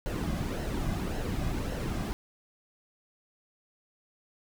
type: noise with flanger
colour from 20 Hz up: brown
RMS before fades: -32 dBFS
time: 0.06-2.13 s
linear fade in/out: 0 ms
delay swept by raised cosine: 0.84 to 2.24 ms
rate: 1.8 Hz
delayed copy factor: -0.55
effects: none